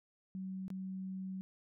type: tone with dropouts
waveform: sine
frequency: 189 Hz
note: F#3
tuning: 37 cents sharp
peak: -39 dBFS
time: 0.35-1.41 s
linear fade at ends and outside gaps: 0 ms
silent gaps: 0.681-0.703 s
effects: none